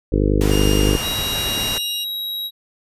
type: harmonic tone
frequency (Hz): 50.5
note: G#1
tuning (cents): -48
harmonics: 1 / 2 / 3 / 4 / 5 / 6 / 7 / 8 / 9 / 10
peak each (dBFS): -18 / -22 / -25 / -26 / -26 / -22 / -26 / -25 / -25 / -29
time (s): 0.12-0.97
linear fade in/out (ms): 5
type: noise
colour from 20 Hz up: pink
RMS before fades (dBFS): -26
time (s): 0.41-1.78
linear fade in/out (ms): 0
type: tone with tremolo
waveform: sawtooth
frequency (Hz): 2825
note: F7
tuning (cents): +19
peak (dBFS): -20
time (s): 0.5-2.05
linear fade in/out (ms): 20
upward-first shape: triangle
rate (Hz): 1.1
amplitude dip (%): 40
type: tone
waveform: square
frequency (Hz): 3841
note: B7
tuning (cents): -49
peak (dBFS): -24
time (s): 1.01-2.51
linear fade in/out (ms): 50
effects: resampled to 32000 Hz